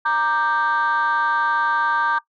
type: chord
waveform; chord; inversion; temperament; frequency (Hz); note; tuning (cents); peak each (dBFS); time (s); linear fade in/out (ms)
sine; G minor; first; equal with one note detuned; 932.3 / 1183.5 / 1568; Bb5 / D6 / G6; 0 / +13 / 0; -20; 0.05-2.19; 10
effects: noise-tail reverb RT60 0.1 s tail -19 dB re dry + tanh soft clip ceiling -12 dBFS